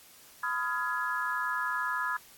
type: chord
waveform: sine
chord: F half-diminished seventh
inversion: second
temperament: just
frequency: 1005.8 / 1257.2 / 1396.9 / 1676.3 Hz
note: Cb6 / Eb6 / F6 / Ab6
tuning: +31 / +18 / 0 / +16 cents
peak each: -34 / -35 / -36 / -33 dBFS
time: 0.43-2.17 s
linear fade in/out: 5 ms
effects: white hiss -55 dBFS RMS until 2.37 s + AAC 64 kbps

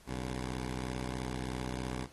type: tone pair together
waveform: 10% pulse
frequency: 63.1 / 141.65 Hz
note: B1 / C#3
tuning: +38 / +38 cents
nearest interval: octave + major second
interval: 1400 cents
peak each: -28 / -36 dBFS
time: 0.06-2.08 s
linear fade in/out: 50 ms
effects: pink hiss -60 dBFS RMS until 2.12 s + AAC 32 kbps

